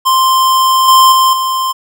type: tone with level steps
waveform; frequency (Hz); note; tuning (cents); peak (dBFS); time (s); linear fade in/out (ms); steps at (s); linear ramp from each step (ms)
square; 1046.5; C6; 0; -8 / -4 / -7 / -13; 0.05-1.73; 20; 0.88 / 1.12 / 1.33; 2
effects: none